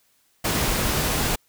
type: noise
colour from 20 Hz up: pink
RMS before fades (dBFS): -23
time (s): 0.44-1.36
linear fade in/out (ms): 10
effects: white hiss -64 dBFS RMS until 1.48 s